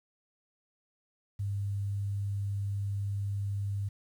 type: tone with quantisation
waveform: sine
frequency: 100.2 Hz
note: G2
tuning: 38 cents sharp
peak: -30 dBFS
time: 1.39-3.89 s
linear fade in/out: 10 ms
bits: 10
effects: none